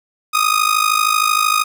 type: tone with amplitude modulation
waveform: sawtooth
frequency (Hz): 1244.5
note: D#6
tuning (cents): 0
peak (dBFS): -6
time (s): 0.33-1.64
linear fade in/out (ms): 20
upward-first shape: sine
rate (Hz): 53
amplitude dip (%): 80
effects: none